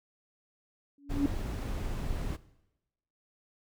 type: tone with exponential growth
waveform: sine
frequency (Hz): 283.1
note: C#4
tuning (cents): +37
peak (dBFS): -20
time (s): 0.98-1.26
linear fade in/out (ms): 2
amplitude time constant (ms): 59
type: noise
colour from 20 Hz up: brown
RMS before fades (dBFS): -34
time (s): 1.09-2.37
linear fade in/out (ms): 20
effects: noise-tail reverb RT60 0.9 s tail -18 dB re dry